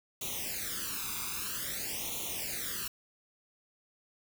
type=noise with flanger; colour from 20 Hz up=white; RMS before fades=-37 dBFS; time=0.21-2.88 s; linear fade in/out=5 ms; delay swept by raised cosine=0.3 to 0.82 ms; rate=0.51 Hz; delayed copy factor=+0.9; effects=none